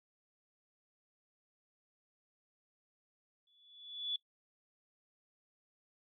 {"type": "tone with exponential growth", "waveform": "sine", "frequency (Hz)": 3437, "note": "A7", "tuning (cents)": -41, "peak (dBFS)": -32, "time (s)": [3.47, 4.16], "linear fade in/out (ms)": 2, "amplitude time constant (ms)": 150, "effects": ["noise-tail reverb RT60 0.1 s tail -20 dB re dry"]}